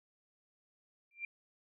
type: tone with exponential growth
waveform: sine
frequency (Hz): 2371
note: D7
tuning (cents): +16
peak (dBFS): -34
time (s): 1.11-1.25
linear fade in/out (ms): 2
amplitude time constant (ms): 29
effects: none